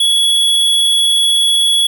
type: tone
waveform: square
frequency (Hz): 3371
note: G#7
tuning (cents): +25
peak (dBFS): -10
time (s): 0-1.87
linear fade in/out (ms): 5
effects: none